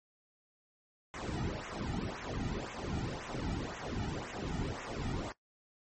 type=noise with flanger; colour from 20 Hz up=brown; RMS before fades=-38 dBFS; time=1.14-5.32 s; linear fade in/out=0 ms; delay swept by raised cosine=0.21 to 1.91 ms; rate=1.9 Hz; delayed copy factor=-0.95; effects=noise-tail reverb RT60 0.1 s tail -18 dB re dry + MP3 32 kbps